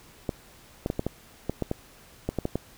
clicks, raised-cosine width 2 ms, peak -13 dBFS, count 12, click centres 0.292 / 0.861 / 0.901 / 0.994 / 1.066 / 1.496 / 1.623 / 1.714 / 2.29 / 2.387 / 2.454 / 2.556 s, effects pink hiss -53 dBFS RMS until 2.77 s

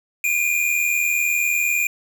square tone pair together, 2378 / 2458 Hz, D7 / D#7, +21 / -22 cents, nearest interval minor second, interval 57 cents, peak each -22 / -21 dBFS, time 0.24-1.87 s, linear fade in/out 2 ms, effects 7-bit

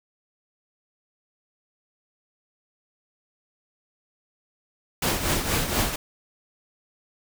pink noise with tremolo, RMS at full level -22 dBFS, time 5.02-5.96 s, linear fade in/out 5 ms, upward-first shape triangle, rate 4.2 Hz, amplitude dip 65%, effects none

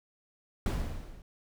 brown noise with level ramp, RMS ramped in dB -26 to -51 dBFS, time 0.66-1.22 s, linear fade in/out 2 ms, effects none

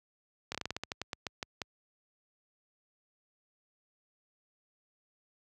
slowing click train, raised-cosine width 0.2 ms, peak -18 dBFS, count 14, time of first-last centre 0.52-1.618 s, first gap 26 ms, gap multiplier 1.18, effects high-pass 60 Hz 12 dB/octave

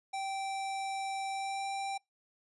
square tone with pitch glide, 779 to 785.8 Hz, G5 to G5, -11 to +4 cents, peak -35 dBFS, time 0.13-1.98 s, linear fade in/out 10 ms, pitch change +15 cents, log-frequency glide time 1.3-1.67 s, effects noise-tail reverb RT60 0.2 s tail -26 dB re dry + resampled to 24000 Hz

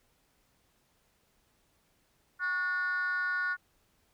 sine tone with frequency modulation, 1453 Hz, F#6, 32 cents flat, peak -27 dBFS, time 2.39-3.57 s, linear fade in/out 50 ms, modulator 337 Hz, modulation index 0.62, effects tanh soft clip ceiling -26 dBFS + pink hiss -71 dBFS RMS until 4.13 s

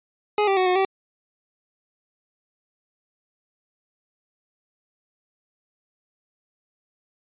25% pulse tone with pitch steps, 418.1 / 390 / 370.9 / 364 / 385.4 Hz, G#4 / G4 / F#4 / F#4 / G4, +12 / -9 / +4 / -28 / -29 cents, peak -14 dBFS, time 0.38-0.85 s, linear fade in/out 2 ms, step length 94 ms, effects resampled to 8000 Hz

